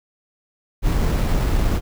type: noise with sample-and-hold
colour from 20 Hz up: brown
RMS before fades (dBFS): -18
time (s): 0.82-1.81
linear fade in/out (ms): 50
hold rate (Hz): 6300
effects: none